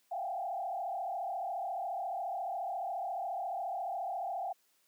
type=tone with frequency modulation; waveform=sine; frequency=740 Hz; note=F#5; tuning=in tune; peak=-34 dBFS; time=0.11-4.53 s; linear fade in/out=10 ms; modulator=34.3 Hz; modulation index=1.9; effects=white hiss -72 dBFS RMS until 4.87 s + high-pass 200 Hz 12 dB/octave